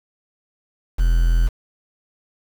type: tone with quantisation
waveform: triangle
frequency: 42 Hz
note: E1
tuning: 33 cents sharp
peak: -11 dBFS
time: 0.98-1.49 s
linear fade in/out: 20 ms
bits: 6
effects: none